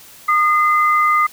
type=tone pair together; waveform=sine; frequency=1222.5 / 2056 Hz; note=D#6 / C7; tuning=-31 / -31 cents; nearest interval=major sixth; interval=900 cents; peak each=-12 / -19 dBFS; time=0.28-1.27 s; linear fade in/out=10 ms; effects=white hiss -42 dBFS RMS until 1.32 s